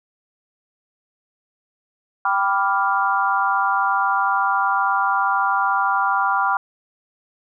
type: chord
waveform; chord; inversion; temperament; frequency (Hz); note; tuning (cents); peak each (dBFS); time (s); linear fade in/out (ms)
sine; G dominant seventh; none; equal; 784 / 987.8 / 1174.7 / 1396.9; G5 / B5 / D6 / F6; 0 / 0 / 0 / 0; -22; 2.25-6.57; 2
effects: none